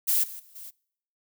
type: noise with level steps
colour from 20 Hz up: violet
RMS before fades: -23 / -40 / -55 / -42 dBFS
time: 0.07-0.71 s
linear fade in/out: 20 ms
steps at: 0.23 / 0.39 / 0.55 s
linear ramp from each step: 10 ms
effects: noise-tail reverb RT60 0.7 s tail -26 dB re dry